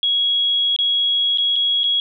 sine tone with dropouts, 3322 Hz, G#7, in tune, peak -15 dBFS, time 0.03-2 s, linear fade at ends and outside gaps 1 ms, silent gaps 0.763-0.788 / 1.375-1.383 / 1.558-1.562 / 1.834-1.84 s, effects none

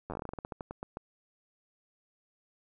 slowing click train, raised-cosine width 1 ms, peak -24 dBFS, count 18, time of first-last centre 0.1-0.971 s, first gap 10 ms, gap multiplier 1.18, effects none

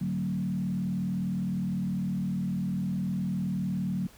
sine tone with frequency modulation, 185 Hz, F#3, in tune, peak -27 dBFS, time 0.01-4.07 s, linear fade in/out 5 ms, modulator 39.7 Hz, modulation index 1, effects added 60 Hz sine -61 dBFS peak until 4.17 s + pink hiss -55 dBFS RMS until 4.17 s

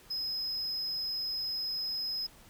triangle tone, 5090 Hz, D#8, 39 cents sharp, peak -31 dBFS, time 0.1-2.27 s, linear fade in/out 10 ms, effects pink hiss -57 dBFS RMS until 2.49 s

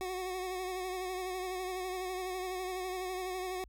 25% pulse tone with vibrato, 369.6 Hz, F#4, 2 cents flat, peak -32 dBFS, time 0.01-3.64 s, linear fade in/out 0 ms, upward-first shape sine, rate 12 Hz, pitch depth 35 cents each way, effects added 50 Hz sine -55 dBFS peak until 3.68 s

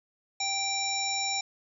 harmonic tone, 784 Hz, G5, in tune, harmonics 1 / 3 / 5 / 7 / 9, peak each -34 / -34 / -34 / -34 / -34 dBFS, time 0.4-1.41 s, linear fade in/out 5 ms, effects none

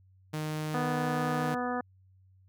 sawtooth tone, 154.1 Hz, D#3, 16 cents flat, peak -28 dBFS, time 0.33-1.55 s, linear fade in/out 10 ms
harmonic tone, 246.9 Hz, B3, in tune, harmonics 1 / 2 / 3 / 4 / 5 / 6 / 7, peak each -34 / -36 / -35 / -41 / -38 / -43 / -42 dBFS, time 0.74-1.81 s, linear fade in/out 5 ms
effects added 94 Hz sine -58 dBFS peak until 2.48 s

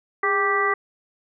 harmonic tone with a mistuned harmonic, 392 Hz, G4, in tune, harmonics 1 / 2 / 3 / 4 / 5, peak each -25 / -30 / -22 / -30 / -23 dBFS, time 0.23-0.74 s, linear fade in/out 5 ms, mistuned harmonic 1, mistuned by +65 cents, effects none

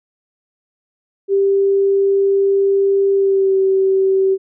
sine tone with pitch glide, 393.9 to 384.2 Hz, G4 to G4, +8 to -35 cents, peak -11 dBFS, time 1.28-4.38 s, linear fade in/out 50 ms, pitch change -43 cents, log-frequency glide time 3.14-3.57 s, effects none

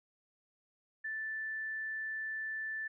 sine tone, 1760 Hz, A6, in tune, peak -36 dBFS, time 1.04-2.88 s, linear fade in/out 10 ms, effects none

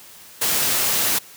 white noise, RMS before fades -20 dBFS, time 0.41-1.19 s, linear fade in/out 10 ms, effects white hiss -44 dBFS RMS until 1.36 s + high-pass 80 Hz 12 dB/octave

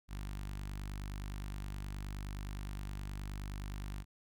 sawtooth tone with notch filter, 49.59 Hz, G1, 21 cents sharp, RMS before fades -42 dBFS, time 0.08-4.05 s, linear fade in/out 50 ms, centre 490 Hz, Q 0.75, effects none

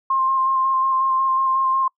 sine tone with vibrato, 1059 Hz, C6, 21 cents sharp, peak -16 dBFS, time 0.1-1.88 s, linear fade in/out 5 ms, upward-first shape square, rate 5.5 Hz, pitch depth 14 cents each way, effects noise-tail reverb RT60 0.1 s tail -26 dB re dry

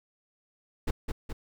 brown noise with echo, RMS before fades -26 dBFS, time 0.87-0.91 s, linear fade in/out 10 ms, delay 210 ms, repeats 2, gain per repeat -4 dB, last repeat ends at 1.33 s, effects none

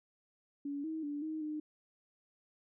sine tone with pitch steps, 284.3 / 318.1 / 290.7 / 313.7 / 304.4 Hz, C#4 / D#4 / D4 / D#4 / D#4, +44 / +38 / -18 / +14 / -38 cents, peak -36 dBFS, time 0.65-1.6 s, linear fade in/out 5 ms, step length 190 ms, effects none

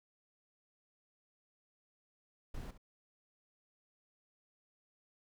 brown noise with echo, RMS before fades -43 dBFS, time 2.54-2.71 s, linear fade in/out 5 ms, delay 68 ms, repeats 1, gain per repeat -13 dB, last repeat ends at 2.778 s, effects none

